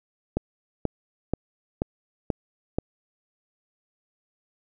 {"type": "click train", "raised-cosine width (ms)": 2, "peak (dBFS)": -10, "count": 6, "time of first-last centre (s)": [0.37, 2.785], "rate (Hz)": 2.07, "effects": []}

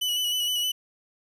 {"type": "tone with vibrato", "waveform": "40% pulse", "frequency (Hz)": 2960, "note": "F#7", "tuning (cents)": 0, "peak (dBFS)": -23, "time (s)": [0.01, 0.72], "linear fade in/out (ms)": 10, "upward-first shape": "square", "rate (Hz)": 6.4, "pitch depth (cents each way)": 22, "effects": []}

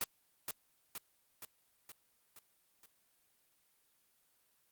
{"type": "noise with echo", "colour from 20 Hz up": "white", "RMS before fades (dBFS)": -35, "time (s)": [0.01, 0.04], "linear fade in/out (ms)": 2, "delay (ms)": 470, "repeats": 6, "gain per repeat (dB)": -4, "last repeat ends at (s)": 2.86, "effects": ["white hiss -74 dBFS RMS until 4.71 s", "Opus 32 kbps"]}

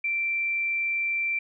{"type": "tone", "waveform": "sine", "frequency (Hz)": 2349, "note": "D7", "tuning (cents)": 0, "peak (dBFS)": -24, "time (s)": [0.04, 1.39], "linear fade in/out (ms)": 5, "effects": []}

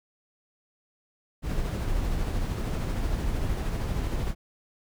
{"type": "noise with tremolo", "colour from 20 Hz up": "brown", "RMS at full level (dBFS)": -27, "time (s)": [1.42, 4.35], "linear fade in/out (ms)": 50, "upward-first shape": "sine", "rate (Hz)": 13, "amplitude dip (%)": 25, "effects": []}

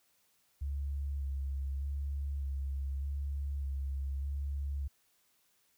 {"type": "tone with vibrato", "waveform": "sine", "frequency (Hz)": 69.3, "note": "C#2", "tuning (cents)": 0, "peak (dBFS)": -33, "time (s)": [0.61, 4.88], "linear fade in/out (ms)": 10, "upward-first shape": "square", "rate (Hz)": 0.83, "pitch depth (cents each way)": 23, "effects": ["white hiss -72 dBFS RMS until 5.77 s"]}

